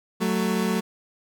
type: tone pair together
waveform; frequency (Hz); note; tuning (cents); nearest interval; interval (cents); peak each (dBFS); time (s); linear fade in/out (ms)
30% pulse; 186.43 / 221.7; F#3 / A3; +13 / +13; minor third; 300; -22; 0.2-0.81; 20
effects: none